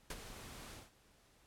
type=noise with ADSR envelope; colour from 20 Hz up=pink; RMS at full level=-41 dBFS; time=0.1-0.91 s; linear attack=4 ms; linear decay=40 ms; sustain=-10 dB; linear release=170 ms; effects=pink hiss -68 dBFS RMS until 1.46 s + low-pass 12000 Hz 12 dB/octave

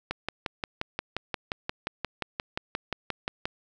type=click train; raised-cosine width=0.3 ms; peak=-13 dBFS; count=20; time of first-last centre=0.11-3.455 s; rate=5.68 Hz; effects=none

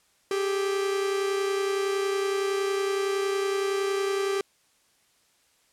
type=tone pair together; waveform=45% pulse; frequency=392.2 / 423 Hz; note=G4 / G#4; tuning=+1 / +32 cents; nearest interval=minor second; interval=131 cents; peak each=-25 / -34 dBFS; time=0.31-4.41 s; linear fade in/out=2 ms; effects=white hiss -65 dBFS RMS until 5.72 s + low-pass 10000 Hz 12 dB/octave

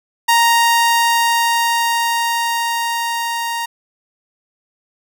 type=tone with level ramp; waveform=sawtooth; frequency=932.3 Hz; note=A#5; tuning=in tune; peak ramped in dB=-6 to -16 dBFS; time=0.28-3.66 s; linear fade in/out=10 ms; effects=none

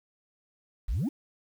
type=exponential sweep; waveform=sine; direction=up; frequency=38.89 to 322.2 Hz; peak=-24 dBFS; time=0.88-1.09 s; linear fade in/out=10 ms; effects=tanh soft clip ceiling -24 dBFS + 9-bit

